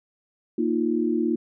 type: chord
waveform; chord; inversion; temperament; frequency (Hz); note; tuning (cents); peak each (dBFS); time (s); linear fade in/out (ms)
sine; Bb suspended fourth; none; equal; 233.1 / 311.1 / 349.2; Bb3 / Eb4 / F4; 0 / 0 / 0; -25; 0.58-1.36; 5
effects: none